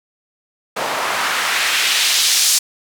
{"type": "noise with band-pass filter sweep", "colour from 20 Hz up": "white", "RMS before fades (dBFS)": -17, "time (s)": [0.76, 2.59], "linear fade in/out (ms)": 10, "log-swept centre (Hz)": [680, 6300], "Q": 1.1, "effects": []}